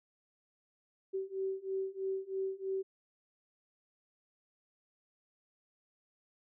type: beating tone pair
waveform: sine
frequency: 382.5 / 385.6 Hz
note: G4 / G4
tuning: -42 / -28 cents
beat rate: 3.1 Hz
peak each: -38 / -37 dBFS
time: 1.13-2.83 s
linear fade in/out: 20 ms
effects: none